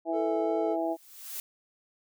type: harmonic tone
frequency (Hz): 164.81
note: E3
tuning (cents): 0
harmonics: 2 / 3 / 4 / 5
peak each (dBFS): -31 / -39 / -30 / -35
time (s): 0.05-0.97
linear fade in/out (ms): 50
type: tone with vibrato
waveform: triangle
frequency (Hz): 440.1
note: A4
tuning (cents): 0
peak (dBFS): -28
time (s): 0.12-0.77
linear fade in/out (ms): 50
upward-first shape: sine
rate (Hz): 2.9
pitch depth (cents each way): 10
type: noise with exponential growth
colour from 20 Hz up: blue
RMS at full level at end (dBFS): -35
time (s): 0.71-1.4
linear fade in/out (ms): 1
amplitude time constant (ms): 150
effects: none